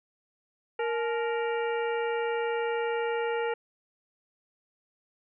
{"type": "harmonic tone with a mistuned harmonic", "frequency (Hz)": 466.2, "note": "A#4", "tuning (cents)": 0, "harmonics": [1, 2, 3, 4, 5, 6], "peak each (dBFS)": [-28, -34, -38, -40, -42, -44], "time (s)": [0.79, 3.54], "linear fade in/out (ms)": 5, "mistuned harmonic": 2, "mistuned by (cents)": -140, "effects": []}